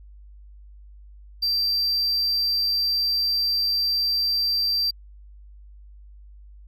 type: tone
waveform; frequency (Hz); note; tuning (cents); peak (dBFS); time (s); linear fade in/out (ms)
triangle; 4699; D8; 0; -19; 1.42-4.91; 10
effects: added 50 Hz sine -43 dBFS peak until 6.67 s